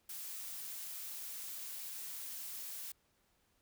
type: noise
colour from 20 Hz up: blue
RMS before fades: -45 dBFS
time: 0.09-2.92 s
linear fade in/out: 5 ms
effects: pink hiss -75 dBFS RMS until 3.61 s